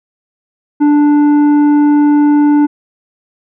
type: tone with tanh clipping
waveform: sine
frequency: 293.7 Hz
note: D4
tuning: in tune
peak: -7 dBFS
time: 0.8-2.67 s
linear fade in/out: 20 ms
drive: 8 dB
effects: none